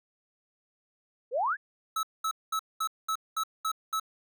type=exponential sweep; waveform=sine; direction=up; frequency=446.1 to 1797 Hz; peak=-25 dBFS; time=1.31-1.57 s; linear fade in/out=50 ms
type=tone bursts; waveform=square; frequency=1300 Hz; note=E6; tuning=24 cents flat; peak=-28 dBFS; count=8; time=1.96-3.998 s; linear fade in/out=5 ms; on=71 ms; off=210 ms
effects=none